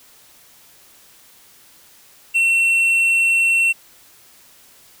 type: tone with tanh clipping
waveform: triangle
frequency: 2710 Hz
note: E7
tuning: 47 cents sharp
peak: -14 dBFS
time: 2.34-3.73 s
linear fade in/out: 20 ms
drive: 9 dB
effects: white hiss -49 dBFS RMS until 5 s